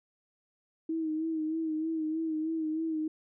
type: tone with vibrato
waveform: sine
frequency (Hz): 317.7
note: D#4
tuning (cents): +36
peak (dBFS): -29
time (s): 0.89-3.08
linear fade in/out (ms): 5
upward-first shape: sine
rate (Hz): 3.2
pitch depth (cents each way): 44
effects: none